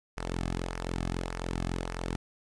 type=tone with flanger; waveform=sawtooth; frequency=43.65 Hz; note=F1; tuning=in tune; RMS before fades=-34 dBFS; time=0.17-2.16 s; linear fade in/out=0 ms; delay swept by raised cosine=0.25 to 2.15 ms; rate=1.7 Hz; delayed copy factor=-0.6; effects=resampled to 22050 Hz + 9-bit